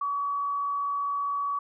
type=tone with frequency modulation; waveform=sine; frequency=1135 Hz; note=C#6; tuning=41 cents sharp; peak=-26 dBFS; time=0.01-1.59 s; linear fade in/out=5 ms; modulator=55.3 Hz; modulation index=0.22; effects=none